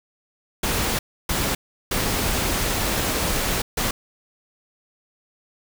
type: noise bursts at uneven times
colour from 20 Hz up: pink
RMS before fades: -23 dBFS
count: 4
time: 0.63-0.99 / 1.29-1.55 / 1.91-3.62 / 3.77-3.91 s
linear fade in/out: 5 ms
effects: none